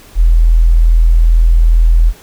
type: tone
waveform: sine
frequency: 41.2 Hz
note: E1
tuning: in tune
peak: -4 dBFS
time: 0.15-2.13 s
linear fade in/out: 50 ms
effects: pink hiss -40 dBFS RMS until 2.22 s